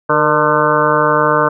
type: harmonic tone with a mistuned harmonic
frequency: 150.5 Hz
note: D3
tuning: 43 cents sharp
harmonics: 1 / 2 / 3 / 4 / 6 / 7 / 8 / 9 / 10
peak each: -23 / -22 / -17 / -17 / -19 / -17 / -17 / -21 / -19 dBFS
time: 0.09-1.49 s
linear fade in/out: 10 ms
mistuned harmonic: 3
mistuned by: +50 cents
effects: none